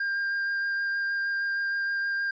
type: tone with vibrato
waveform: triangle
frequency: 1600 Hz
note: G6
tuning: 35 cents sharp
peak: -24 dBFS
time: 0-2.31 s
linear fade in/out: 5 ms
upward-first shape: sine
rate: 6.4 Hz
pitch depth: 10 cents each way
effects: resampled to 16000 Hz